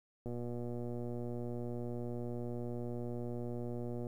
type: click train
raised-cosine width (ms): 2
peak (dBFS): -29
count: 458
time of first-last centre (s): 0.26-4.068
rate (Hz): 120
effects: 11-bit